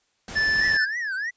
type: noise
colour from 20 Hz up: pink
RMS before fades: -36 dBFS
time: 0.28-0.77 s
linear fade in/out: 2 ms
type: tone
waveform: square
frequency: 1751 Hz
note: A6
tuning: 9 cents flat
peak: -20 dBFS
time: 0.35-0.86 s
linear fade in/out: 20 ms
type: tone with vibrato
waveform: triangle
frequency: 1714 Hz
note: A6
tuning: 46 cents flat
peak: -24 dBFS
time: 0.58-1.31 s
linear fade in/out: 20 ms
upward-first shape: triangle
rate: 3.1 Hz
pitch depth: 260 cents each way
effects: white hiss -69 dBFS RMS until 1.36 s + resampled to 16000 Hz